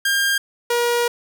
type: tone pair in turn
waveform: sawtooth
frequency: 1606 / 477.5 Hz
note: G6 / A#4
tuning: +41 / +42 cents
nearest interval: octave + major sixth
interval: 2099 cents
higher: first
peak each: -13 dBFS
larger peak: neither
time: 0.05-0.38 / 0.7-1.08 s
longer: second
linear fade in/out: 5 ms
effects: none